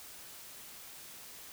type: silence
effects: white hiss -50 dBFS RMS until 1.52 s